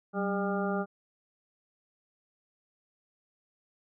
harmonic tone with a mistuned harmonic, 200.8 Hz, G3, 42 cents sharp, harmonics 1 / 2 / 3 / 4 / 6 / 7, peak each -31 / -34 / -36 / -37 / -39 / -39 dBFS, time 0.13-0.86 s, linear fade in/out 50 ms, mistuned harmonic 1, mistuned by -77 cents, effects none

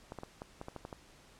clicks, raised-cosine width 1 ms, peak -28 dBFS, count 9, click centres 0.121 / 0.187 / 0.234 / 0.419 / 0.614 / 0.684 / 0.763 / 0.851 / 0.928 s, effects pink hiss -60 dBFS RMS until 1.39 s + low-pass 9000 Hz 12 dB/octave

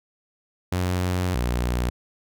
sawtooth tone pair in turn, 90.7 / 60.53 Hz, F#2 / B1, -34 / -34 cents, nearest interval perfect fifth, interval 700 cents, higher first, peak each -18 dBFS, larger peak neither, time 0.72-1.35 / 1.35-1.9 s, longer first, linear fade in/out 5 ms, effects none

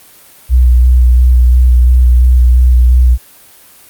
sine tone with vibrato, 61.74 Hz, B1, in tune, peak -3 dBFS, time 0.49-3.18 s, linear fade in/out 50 ms, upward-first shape square, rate 2.9 Hz, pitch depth 18 cents each way, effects white hiss -40 dBFS RMS until 3.89 s + Opus 32 kbps

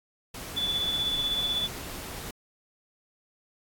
pink noise, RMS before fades -39 dBFS, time 0.34-2.31 s, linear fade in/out 5 ms
sine tone with tremolo, 3463 Hz, A7, 28 cents flat, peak -24 dBFS, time 0.56-1.68 s, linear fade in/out 20 ms, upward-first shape sine, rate 16 Hz, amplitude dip 40%
effects AAC 64 kbps

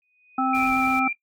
sine tone with exponential growth, 2489 Hz, D#7, in tune, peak -31 dBFS, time 0.02-0.67 s, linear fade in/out 1 ms, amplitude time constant 140 ms
harmonic tone, 261.6 Hz, C4, in tune, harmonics 1 / 3 / 5, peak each -24 / -24 / -24 dBFS, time 0.38-1.08 s, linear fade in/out 5 ms
sine tone with vibrato, 2364 Hz, D7, 11 cents sharp, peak -25 dBFS, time 0.53-1.13 s, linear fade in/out 5 ms, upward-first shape sine, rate 8.8 Hz, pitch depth 15 cents each way
pink noise, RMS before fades -41 dBFS, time 0.54-1 s, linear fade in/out 10 ms
effects noise-tail reverb RT60 0.1 s tail -17 dB re dry

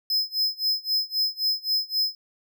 square tone with tremolo, 5100 Hz, D#8, 42 cents sharp, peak -20 dBFS, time 0.1-2.15 s, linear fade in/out 2 ms, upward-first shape sine, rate 3.8 Hz, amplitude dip 95%, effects none

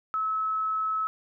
sine tone, 1295 Hz, E6, 31 cents flat, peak -25 dBFS, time 0.14-1.07 s, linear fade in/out 0 ms, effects none

